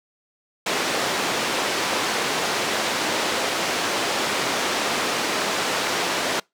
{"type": "band-pass noise", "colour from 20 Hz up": "pink", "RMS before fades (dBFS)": -24, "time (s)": [0.66, 6.4], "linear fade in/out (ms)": 5, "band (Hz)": [340, 6200], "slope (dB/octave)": 12, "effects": ["noise-tail reverb RT60 0.2 s tail -26 dB re dry"]}